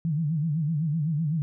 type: tone with vibrato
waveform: sine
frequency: 155.56 Hz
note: D#3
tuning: in tune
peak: -23 dBFS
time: 0.05-1.42 s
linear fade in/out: 0 ms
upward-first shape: sine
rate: 7.9 Hz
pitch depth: 140 cents each way
effects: none